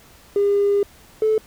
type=tone pair in turn; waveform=triangle; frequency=404 / 435.2 Hz; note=G#4 / A4; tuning=-48 / -19 cents; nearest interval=minor second; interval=129 cents; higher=second; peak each=-11 / -11 dBFS; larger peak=neither; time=0.36-0.83 / 1.22-1.38 s; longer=first; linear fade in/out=2 ms; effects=tanh soft clip ceiling -12 dBFS + pink hiss -49 dBFS RMS until 1.46 s